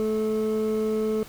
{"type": "tone pair together", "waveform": "triangle", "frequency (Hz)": [217.1, 434.2], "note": ["A3", "A4"], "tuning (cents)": [-23, -23], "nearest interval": "octave", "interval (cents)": 1200, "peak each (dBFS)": [-24, -21], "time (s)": [0, 1.23], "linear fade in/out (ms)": 0, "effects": ["tanh soft clip ceiling -17 dBFS", "pink hiss -46 dBFS RMS until 1.28 s"]}